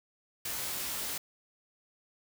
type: noise with comb filter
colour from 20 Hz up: white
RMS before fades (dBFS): -36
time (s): 0.45-1.18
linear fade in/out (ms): 5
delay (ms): 18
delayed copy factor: +0.75
effects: none